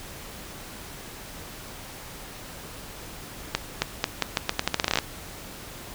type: accelerating click train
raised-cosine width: 0.2 ms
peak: -4 dBFS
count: 17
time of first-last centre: 3.55-4.987 s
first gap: 270 ms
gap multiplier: 0.82
effects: pink hiss -41 dBFS RMS until 5.94 s